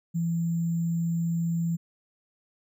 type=tone with sample-and-hold; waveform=sine; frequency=167.5 Hz; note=E3; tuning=28 cents sharp; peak=-24 dBFS; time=0.14-1.77 s; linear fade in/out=20 ms; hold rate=7350 Hz; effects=none